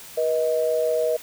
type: tone pair together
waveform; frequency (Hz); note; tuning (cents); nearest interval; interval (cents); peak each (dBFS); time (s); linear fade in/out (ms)
sine; 483.2 / 628.9; B4 / D#5; -38 / +18; perfect fourth; 456; -22; 0.17-1.17; 10
effects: white hiss -42 dBFS RMS until 1.22 s